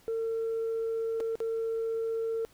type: tone with dropouts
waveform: sine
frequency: 452.6 Hz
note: A4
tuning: 49 cents sharp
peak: -27 dBFS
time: 0.08-2.45 s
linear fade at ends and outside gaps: 0 ms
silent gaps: 1.202-1.206 / 1.355-1.403 s
effects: tanh soft clip ceiling -26 dBFS + pink hiss -61 dBFS RMS until 2.53 s